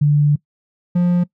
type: tone pair in turn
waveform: sine / triangle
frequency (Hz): 146.83 / 176.33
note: D3 / F3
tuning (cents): 0 / +17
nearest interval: minor third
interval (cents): 317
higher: second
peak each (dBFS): -10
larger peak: neither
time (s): 0.01-0.36 / 0.95-1.24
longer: first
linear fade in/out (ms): 10
effects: noise-tail reverb RT60 0.1 s tail -21 dB re dry